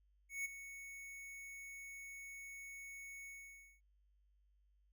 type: tone with ADSR envelope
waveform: square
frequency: 2217 Hz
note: C#7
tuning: in tune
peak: -38 dBFS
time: 0.29-3.81 s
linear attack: 160 ms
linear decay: 16 ms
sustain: -12 dB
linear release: 550 ms
effects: added 50 Hz sine -70 dBFS peak until 4.92 s